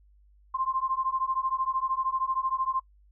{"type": "beating tone pair", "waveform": "sine", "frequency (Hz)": [1046.5, 1059.5], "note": ["C6", "C6"], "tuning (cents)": [0, 21], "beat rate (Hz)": 13, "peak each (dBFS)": -29, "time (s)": [0.54, 2.8], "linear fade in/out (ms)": 10, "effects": ["noise-tail reverb RT60 0.1 s tail -22 dB re dry", "added 50 Hz sine -56 dBFS peak until 3.11 s"]}